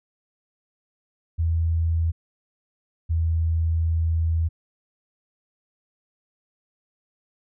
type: tone pair in turn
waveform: sine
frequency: 82.4 / 81.88 Hz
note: E2 / E2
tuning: 0 / -11 cents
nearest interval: unison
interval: 11 cents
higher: first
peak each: -19 dBFS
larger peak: neither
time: 1.38-2.12 / 3.09-4.49 s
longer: second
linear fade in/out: 20 ms
effects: none